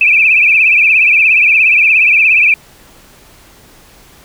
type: tone with vibrato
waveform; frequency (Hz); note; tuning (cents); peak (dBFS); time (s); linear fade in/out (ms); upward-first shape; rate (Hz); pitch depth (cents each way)
sine; 2489; D#7; 0; -5; 0.01-2.54; 2; triangle; 17; 130
effects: pink hiss -42 dBFS RMS until 4.24 s